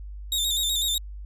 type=tone with vibrato; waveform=sawtooth; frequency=3669 Hz; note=A#7; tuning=28 cents flat; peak=-20 dBFS; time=0.32-0.98 s; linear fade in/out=2 ms; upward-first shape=square; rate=8 Hz; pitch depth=51 cents each way; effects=added 50 Hz sine -35 dBFS peak until 1.25 s + resampled to 32000 Hz